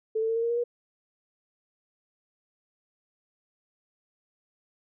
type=tone with pitch steps; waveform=sine; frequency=440 / 446.4 / 452.9 / 459.5 / 466.2 / 472.9 / 479.8 Hz; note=A4 / A4 / A#4 / A#4 / A#4 / A#4 / A#4; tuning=0 / +25 / -50 / -25 / 0 / +25 / +50 cents; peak=-24 dBFS; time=0.15-0.64 s; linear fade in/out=10 ms; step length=70 ms; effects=none